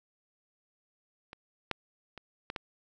clicks, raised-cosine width 0.3 ms, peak -28 / -14 / -28 / -20 / -19 dBFS, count 5, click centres 1.331 / 1.713 / 2.177 / 2.501 / 2.562 s, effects none

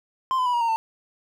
triangle tone with pitch steps, 1044 / 1012.5 / 982 / 952.4 / 923.7 / 895.8 Hz, C6 / B5 / B5 / A#5 / A#5 / A5, -4 / +43 / -10 / +37 / -16 / +31 cents, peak -18 dBFS, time 0.31-0.76 s, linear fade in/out 0 ms, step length 75 ms, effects none

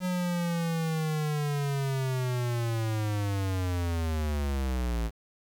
square linear sweep, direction down, 183.5 to 54.4 Hz, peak -28 dBFS, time 0-5.11 s, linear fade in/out 50 ms, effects 9-bit

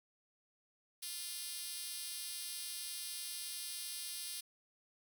5% pulse tone with high-pass filter, 349.2 Hz, F4, in tune, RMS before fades -44 dBFS, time 1.02-4.41 s, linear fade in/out 10 ms, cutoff 6200 Hz, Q 0.99, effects none

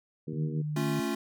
harmonic tone, 78.4 Hz, D#2, 14 cents sharp, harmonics 2 / 3 / 4 / 5 / 6, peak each -35 / -39 / -41 / -43 / -45 dBFS, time 0.27-0.62 s, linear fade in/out 10 ms
sine tone, 150.8 Hz, D3, 46 cents sharp, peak -30 dBFS, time 0.33-1 s, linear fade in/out 5 ms
square chord, A augmented, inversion none, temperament equal, 220 / 277.2 / 349.2 Hz, A3 / C#4 / E#4, 0 / 0 / 0 cents, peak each -34 dBFS, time 0.76-1.15 s, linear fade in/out 5 ms
effects none

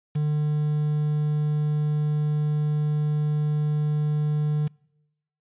triangle tone with quantisation, 150 Hz, D3, 37 cents sharp, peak -19 dBFS, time 0.15-4.68 s, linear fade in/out 10 ms, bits 7, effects noise-tail reverb RT60 0.9 s tail -26 dB re dry + resampled to 8000 Hz

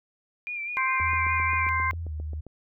sine tone with vibrato, 2390 Hz, D7, 30 cents sharp, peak -30 dBFS, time 0.47-1.69 s, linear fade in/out 0 ms, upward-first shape sine, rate 4.9 Hz, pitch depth 46 cents each way
harmonic tone, 523.3 Hz, C5, in tune, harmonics 2 / 3 / 4, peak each -26 / -32 / -27 dBFS, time 0.77-1.91 s, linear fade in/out 0 ms
sine tone with pitch glide, 83.4 to 76.48 Hz, E2 to D#2, +21 to -29 cents, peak -30 dBFS, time 1-2.41 s, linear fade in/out 10 ms, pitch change -150 cents, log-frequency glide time 2.04-2.12 s
click train, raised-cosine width 2 ms, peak -30 dBFS, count 12, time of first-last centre 1-2.467 s, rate 7.5 Hz
effects none

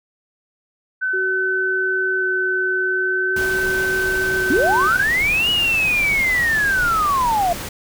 sine tone with pitch glide, 1517 to 1532 Hz, F#6 to G6, +43 to -40 cents, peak -18 dBFS, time 1.01-5.03 s, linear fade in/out 20 ms, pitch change +17 cents, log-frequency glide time 2.78-3.44 s
sine tone with vibrato, 374.1 Hz, F#4, 19 cents sharp, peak -23 dBFS, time 1.13-4.88 s, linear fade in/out 10 ms, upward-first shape square, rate 0.46 Hz, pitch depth 9 cents each way
pink noise, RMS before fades -29 dBFS, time 3.36-7.69 s, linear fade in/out 5 ms
sine linear two-way sweep, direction up then down, 233.5 to 2932 to 669 Hz, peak -15 dBFS, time 4.5-7.53 s, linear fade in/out 5 ms, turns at 5.5 s
effects none

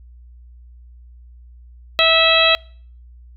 harmonic tone, 652 Hz, E5, 19 cents flat, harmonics 1 / 2 / 3 / 4 / 5 / 6, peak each -18 / -20 / -22 / -17 / -18 / -17 dBFS, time 1.99-2.55 s, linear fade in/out 0 ms, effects noise-tail reverb RT60 0.5 s tail -26 dB re dry + added 60 Hz sine -40 dBFS peak until 3.36 s

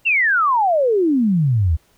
sine exponential sweep, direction down, 2815 to 73.42 Hz, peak -13 dBFS, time 0.05-1.77 s, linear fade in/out 20 ms, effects pink hiss -58 dBFS RMS until 1.97 s

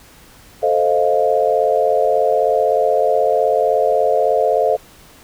sine chord, F dominant seventh, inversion first, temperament equal, 440 / 523.3 / 622.3 / 698.5 Hz, A4 / C5 / Eb5 / F5, 0 / 0 / 0 / 0 cents, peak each -18 dBFS, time 0.62-4.77 s, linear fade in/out 20 ms, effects pink hiss -45 dBFS RMS until 5.23 s

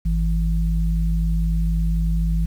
sine tone pair together, 51.91 / 164.81 Hz, G#1 / E3, 0 / 0 cents, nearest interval octave + minor sixth, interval 2000 cents, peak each -18 / -23 dBFS, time 0.05-2.46 s, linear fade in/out 10 ms, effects 8-bit

